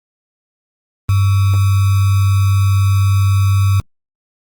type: tone with sample-and-hold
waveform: sine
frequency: 98 Hz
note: G2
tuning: in tune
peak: -9 dBFS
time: 1.09-3.8 s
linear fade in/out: 0 ms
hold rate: 1225 Hz
effects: Opus 24 kbps